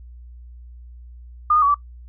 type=tone with pitch steps; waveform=sine; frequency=1215 / 1231 / 1128 / 1158 Hz; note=D#6 / D#6 / C#6 / D6; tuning=-42 / -19 / +30 / -25 cents; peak=-13 dBFS; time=1.5-1.744 s; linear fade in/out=5 ms; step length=61 ms; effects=noise-tail reverb RT60 0.1 s tail -20 dB re dry + added 60 Hz sine -38 dBFS peak until 2.08 s